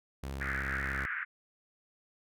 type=tone with pitch glide; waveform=sawtooth; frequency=68 to 67.41 Hz; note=C#2 to C#2; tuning=-33 to -48 cents; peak=-33 dBFS; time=0.23-1.06 s; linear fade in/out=5 ms; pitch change=-15 cents; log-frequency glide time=0.35-0.57 s
type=band-pass noise; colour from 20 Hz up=pink; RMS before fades=-36 dBFS; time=0.4-1.25 s; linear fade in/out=20 ms; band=1400 to 2000 Hz; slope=48 dB/octave
effects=none